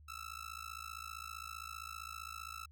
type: tone with amplitude modulation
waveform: sawtooth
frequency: 1318.5 Hz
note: E6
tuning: in tune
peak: -37 dBFS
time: 0.08-2.66 s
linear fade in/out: 10 ms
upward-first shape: sine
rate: 55.3 Hz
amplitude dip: 100%
effects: added 75 Hz sine -56 dBFS peak until 2.71 s